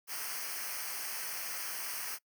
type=noise with comb filter; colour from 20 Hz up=white; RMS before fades=-39 dBFS; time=0.07-2.19 s; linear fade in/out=50 ms; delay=0.27 ms; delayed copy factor=-0.85; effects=noise-tail reverb RT60 0.1 s tail -23 dB re dry